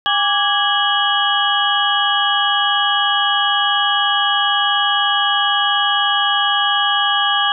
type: tone cluster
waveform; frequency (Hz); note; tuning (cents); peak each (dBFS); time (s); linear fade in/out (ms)
sine; 811 / 1168 / 1654 / 2948 / 3271; G#5 / D6 / G#6 / F#7 / G#7; -41 / -10 / -8 / -7 / -27; -20; 0.06-7.52; 0
effects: none